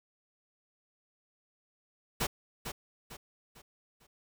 pink noise with echo, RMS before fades -31 dBFS, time 2.2-2.27 s, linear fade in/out 10 ms, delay 450 ms, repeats 4, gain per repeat -8 dB, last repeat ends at 4.07 s, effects none

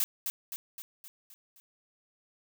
blue noise with echo, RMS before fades -28 dBFS, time 0-0.04 s, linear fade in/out 0 ms, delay 260 ms, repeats 6, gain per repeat -5 dB, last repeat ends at 1.6 s, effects none

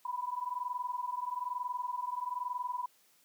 sine tone pair together, 978.9 / 1000 Hz, B5 / B5, -16 / +21 cents, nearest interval unison, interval 37 cents, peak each -37 / -37 dBFS, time 0.05-2.86 s, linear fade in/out 5 ms, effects white hiss -67 dBFS RMS until 3.24 s + high-pass 150 Hz 12 dB/octave

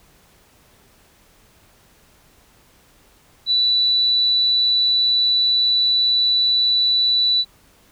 sine tone, 3961 Hz, B7, 4 cents sharp, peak -14 dBFS, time 3.46-7.45 s, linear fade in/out 50 ms, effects pink hiss -54 dBFS RMS until 7.91 s

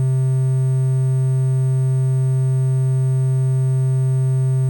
triangle tone with quantisation, 130.81 Hz, C3, in tune, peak -12 dBFS, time 0-4.69 s, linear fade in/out 0 ms, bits 7, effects none

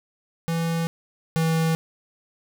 square tone pair in turn, 165.9 / 162.3 Hz, E3 / E3, +11 / -27 cents, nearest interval unison, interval 38 cents, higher first, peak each -23 / -20 dBFS, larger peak second, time 0.48-0.87 / 1.36-1.75 s, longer neither, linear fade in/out 0 ms, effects none

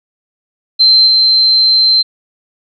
sine tone with level steps, 4113 Hz, C8, 30 cents flat, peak -4 / -6 dBFS, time 0.79-2.03 s, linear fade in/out 20 ms, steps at 1.06 s, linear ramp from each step 20 ms, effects none

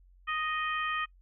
harmonic tone, 622.3 Hz, D#5, in tune, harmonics 2 / 3 / 4 / 5, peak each -32 / -35 / -38 / -41 dBFS, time 0.27-1.06 s, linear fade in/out 20 ms, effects noise-tail reverb RT60 0.1 s tail -24 dB re dry + added 45 Hz sine -56 dBFS peak until 1.21 s

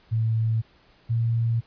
sine tone pair in turn, 112.1 / 115.45 Hz, A2 / A#2, +33 / -16 cents, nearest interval minor second, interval 51 cents, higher second, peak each -20 dBFS, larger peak neither, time 0.11-0.62 / 1.09-1.61 s, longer second, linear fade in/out 20 ms, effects pink hiss -58 dBFS RMS until 1.66 s + resampled to 11025 Hz

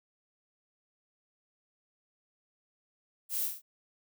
violet noise with echo, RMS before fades -34 dBFS, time 3.29-3.49 s, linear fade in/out 50 ms, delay 26 ms, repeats 5, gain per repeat -3 dB, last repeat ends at 3.62 s, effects none

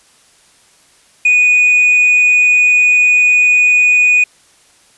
sine tone with tanh clipping, 2473 Hz, D#7, 11 cents flat, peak -7 dBFS, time 1.25-4.24 s, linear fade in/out 5 ms, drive 1 dB, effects white hiss -49 dBFS RMS until 4.97 s + resampled to 24000 Hz

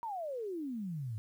sine exponential sweep, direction down, 959 to 101.9 Hz, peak -36 dBFS, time 0.03-1.18 s, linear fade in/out 0 ms, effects 11-bit

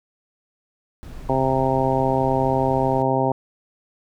brown noise, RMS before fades -35 dBFS, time 1.03-3.02 s, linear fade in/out 0 ms
harmonic tone, 132.3 Hz, C3, 20 cents sharp, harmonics 1 / 2 / 3 / 4 / 5 / 6 / 7, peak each -25 / -25 / -25 / -25 / -25 / -25 / -25 dBFS, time 1.29-3.32 s, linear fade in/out 2 ms
effects none

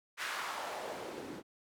white noise with band-pass filter sweep, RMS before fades -41 dBFS, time 0.17-1.43 s, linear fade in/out 50 ms, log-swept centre 1700 to 250 Hz, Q 1.6, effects none

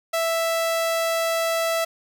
sawtooth tone, 660 Hz, E5, 2 cents sharp, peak -17 dBFS, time 0.13-1.85 s, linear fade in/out 10 ms, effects none

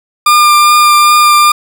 40% pulse tone with vibrato, 1200 Hz, D6, 37 cents sharp, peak -3 dBFS, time 0.26-1.52 s, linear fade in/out 5 ms, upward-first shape triangle, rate 2.5 Hz, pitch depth 14 cents each way, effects none

